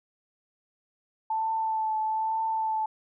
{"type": "tone with vibrato", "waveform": "sine", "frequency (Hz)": 880, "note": "A5", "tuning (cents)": 0, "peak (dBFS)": -25, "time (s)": [1.3, 2.86], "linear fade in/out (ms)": 5, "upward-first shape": "triangle", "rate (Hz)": 1.1, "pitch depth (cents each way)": 23, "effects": []}